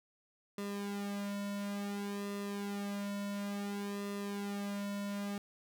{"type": "tone with flanger", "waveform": "sawtooth", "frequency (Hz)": 201.9, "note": "G#3", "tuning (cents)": -49, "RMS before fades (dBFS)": -39, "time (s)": [0.58, 5.38], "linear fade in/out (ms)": 2, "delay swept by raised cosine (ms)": [1.3, 2.5], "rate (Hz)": 0.57, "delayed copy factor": -0.8, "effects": []}